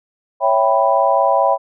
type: chord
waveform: sine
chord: C# half-diminished seventh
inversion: none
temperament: equal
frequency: 554.4 / 659.3 / 784 / 987.8 Hz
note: C#5 / E5 / G5 / B5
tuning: 0 / 0 / 0 / 0 cents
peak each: -17 dBFS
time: 0.4-1.58 s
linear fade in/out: 50 ms
effects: none